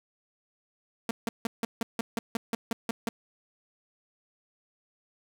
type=tone bursts; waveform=sawtooth; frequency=228.8 Hz; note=A#3; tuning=32 cents flat; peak=-23 dBFS; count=12; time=1.09-3.09 s; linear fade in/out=2 ms; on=20 ms; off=160 ms; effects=none